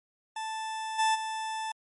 40% pulse tone with level steps, 880 Hz, A5, in tune, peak -32 / -22 / -31 dBFS, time 0.36-1.72 s, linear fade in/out 5 ms, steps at 0.98 / 1.14 s, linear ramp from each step 20 ms, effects MP3 48 kbps

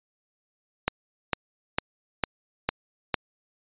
click train, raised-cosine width 0.3 ms, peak -6 dBFS, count 6, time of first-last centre 0.88-3.142 s, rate 2.21 Hz, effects resampled to 8000 Hz

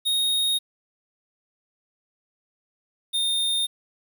square tone pair in turn, 3729 / 3646 Hz, A#7 / A#7, 0 / -39 cents, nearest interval unison, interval 39 cents, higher first, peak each -21 / -22 dBFS, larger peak first, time 0.05-0.59 / 3.13-3.67 s, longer neither, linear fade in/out 20 ms, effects 9-bit

